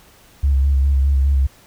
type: tone with vibrato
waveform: sine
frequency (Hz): 68.7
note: C#2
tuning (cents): -15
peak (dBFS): -11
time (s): 0.43-1.47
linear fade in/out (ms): 10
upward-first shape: square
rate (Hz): 4.9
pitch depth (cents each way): 33
effects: tanh soft clip ceiling -8 dBFS + pink hiss -49 dBFS RMS until 1.66 s